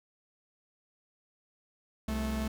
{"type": "tone pair together", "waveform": "45% pulse", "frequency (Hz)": [64.9, 218.3], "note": ["C2", "A3"], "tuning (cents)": [-13, -13], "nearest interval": "octave + major sixth", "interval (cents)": 2100, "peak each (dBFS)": [-34, -33], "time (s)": [2.08, 2.48], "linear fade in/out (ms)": 5, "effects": []}